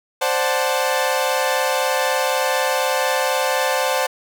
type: chord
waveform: sawtooth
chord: D dominant seventh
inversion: third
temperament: equal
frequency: 523.3 / 587.3 / 740 / 880 Hz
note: C5 / D5 / F#5 / A5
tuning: 0 / 0 / 0 / 0 cents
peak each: -17 / -21 / -21 / -20 dBFS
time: 0.21-4.07 s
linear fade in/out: 10 ms
effects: none